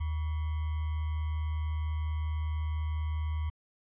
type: tone with sample-and-hold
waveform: sine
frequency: 77.78 Hz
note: D#2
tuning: in tune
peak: -29 dBFS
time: 0-3.5 s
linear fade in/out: 10 ms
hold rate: 1050 Hz
effects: resampled to 8000 Hz